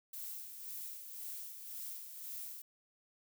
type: noise with tremolo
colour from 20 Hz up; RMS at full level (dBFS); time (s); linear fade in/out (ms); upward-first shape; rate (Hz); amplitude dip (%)
violet; -44; 0.13-2.62; 5; sine; 1.9; 50
effects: none